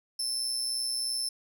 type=tone with amplitude modulation; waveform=30% pulse; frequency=5290 Hz; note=E8; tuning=5 cents sharp; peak=-23 dBFS; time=0.19-1.29 s; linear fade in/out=5 ms; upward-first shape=sine; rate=123 Hz; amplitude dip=50%; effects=none